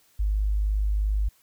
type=tone; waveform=sine; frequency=51.4 Hz; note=G#1; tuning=17 cents flat; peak=-21 dBFS; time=0.19-1.29 s; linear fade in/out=10 ms; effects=white hiss -62 dBFS RMS until 1.42 s